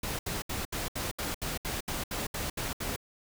pink noise bursts, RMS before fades -34 dBFS, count 13, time 0.03-2.962 s, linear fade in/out 5 ms, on 160 ms, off 71 ms, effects none

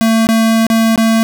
square tone with dropouts, 224.8 Hz, A3, 37 cents sharp, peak -9 dBFS, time 0.01-1.23 s, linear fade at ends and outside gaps 0 ms, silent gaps 0.27-0.289 / 0.667-0.701 / 0.959-0.977 s, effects none

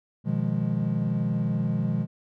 triangle chord, F half-diminished seventh, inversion second, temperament equal with one note detuned, 123.47 / 155.56 / 176.03 / 207.7 Hz, Cb3 / Eb3 / F3 / Ab3, 0 / 0 / +14 / 0 cents, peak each -27 dBFS, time 0.24-2.07 s, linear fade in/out 50 ms, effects none

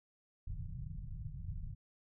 pink low-pass noise, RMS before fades -43 dBFS, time 0.47-1.75 s, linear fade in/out 5 ms, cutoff 160 Hz, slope 48 dB/octave, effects none

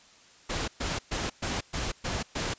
pink noise bursts, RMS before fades -31 dBFS, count 7, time 0.49-2.54 s, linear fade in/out 10 ms, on 190 ms, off 120 ms, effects white hiss -56 dBFS RMS until 2.58 s + resampled to 16000 Hz

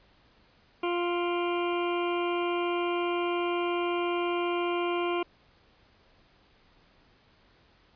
harmonic tone with a mistuned harmonic, 349.2 Hz, F4, in tune, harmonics 1 / 2 / 3 / 4 / 6 / 7 / 8 / 9, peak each -28 / -35 / -34 / -41 / -47 / -39 / -41 / -46 dBFS, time 0.83-5.23 s, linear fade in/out 5 ms, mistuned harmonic 7, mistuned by -39 cents, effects pink hiss -62 dBFS RMS until 7.95 s + resampled to 11025 Hz

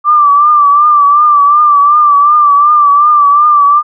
sine tone with vibrato, 1174.7 Hz, D6, in tune, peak -3 dBFS, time 0.04-3.83 s, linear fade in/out 50 ms, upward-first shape triangle, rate 2.7 Hz, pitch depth 64 cents each way, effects none

